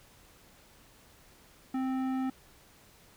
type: tone with tanh clipping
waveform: sine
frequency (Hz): 261.6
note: C4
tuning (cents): 0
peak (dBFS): -31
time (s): 1.74-2.3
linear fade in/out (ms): 5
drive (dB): 14
effects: pink hiss -59 dBFS RMS until 3.16 s